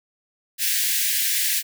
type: high-pass noise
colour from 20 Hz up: white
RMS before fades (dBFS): -22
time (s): 0.58-1.63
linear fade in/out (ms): 50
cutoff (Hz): 1600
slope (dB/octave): 96
effects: none